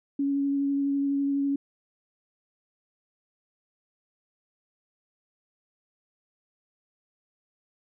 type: tone with vibrato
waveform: sine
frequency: 279.4 Hz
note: C#4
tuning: 14 cents sharp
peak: -23 dBFS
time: 0.19-1.56 s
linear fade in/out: 5 ms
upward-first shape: sine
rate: 12 Hz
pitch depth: 11 cents each way
effects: none